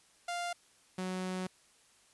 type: tone pair in turn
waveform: sawtooth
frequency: 698.5 / 185.01 Hz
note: F5 / F#3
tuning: 0 / 0 cents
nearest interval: octave + major seventh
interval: 2300 cents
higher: first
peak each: -31 / -31 dBFS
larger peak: neither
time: 0.28-0.53 / 0.98-1.47 s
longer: second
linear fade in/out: 5 ms
effects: white hiss -65 dBFS RMS until 2.13 s + resampled to 24000 Hz